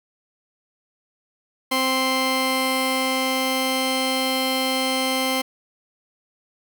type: tone pair together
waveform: 15% pulse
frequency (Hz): 261.6 / 1046.5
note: C4 / C6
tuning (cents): 0 / 0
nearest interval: 2 octaves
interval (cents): 2400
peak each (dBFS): -16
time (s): 1.71-5.42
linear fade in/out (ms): 10
effects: none